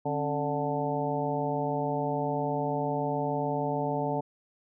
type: harmonic tone with a mistuned harmonic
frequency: 146.83 Hz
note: D3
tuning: in tune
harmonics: 1 / 2 / 3 / 4 / 5 / 6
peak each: -34 / -34 / -34 / -34 / -34 / -34 dBFS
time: 0.05-4.21 s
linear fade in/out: 10 ms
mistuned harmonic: 2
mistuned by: -120 cents
effects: none